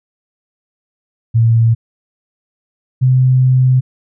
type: tone pair in turn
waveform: sine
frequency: 114.6 / 128.63 Hz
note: A#2 / C3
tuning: -29 / -29 cents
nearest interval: major second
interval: 200 cents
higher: second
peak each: -7 dBFS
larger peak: neither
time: 1.34-1.75 / 3.01-3.81 s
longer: second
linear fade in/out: 20 ms
effects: none